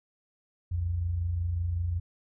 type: tone pair together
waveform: sine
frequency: 61.45 / 86.9 Hz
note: B1 / F2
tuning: -8 / -8 cents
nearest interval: tritone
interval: 600 cents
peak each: -37 / -27 dBFS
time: 0.71-2 s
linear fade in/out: 10 ms
effects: none